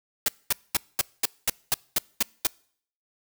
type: noise bursts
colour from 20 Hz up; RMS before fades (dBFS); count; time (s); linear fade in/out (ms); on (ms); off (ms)
white; -22; 10; 0.26-2.47; 2; 23; 220
effects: noise-tail reverb RT60 0.6 s tail -26 dB re dry